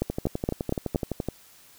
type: two click trains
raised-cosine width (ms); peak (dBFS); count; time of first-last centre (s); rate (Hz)
2; -11 / -14; 5 / 15; 0.02-0.959 / 0.1-1.286; 4.26 / 11.8
effects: white hiss -54 dBFS RMS until 1.78 s